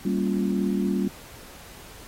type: chord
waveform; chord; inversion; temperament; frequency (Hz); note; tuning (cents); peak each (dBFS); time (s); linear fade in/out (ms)
sine; G half-diminished seventh; none; equal; 196 / 233.1 / 277.2 / 349.2; G3 / Bb3 / Db4 / F4; 0 / 0 / 0 / 0; -24 / -29 / -29 / -30; 0.05-1.08; 5
effects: pink hiss -46 dBFS RMS until 2.07 s + AAC 48 kbps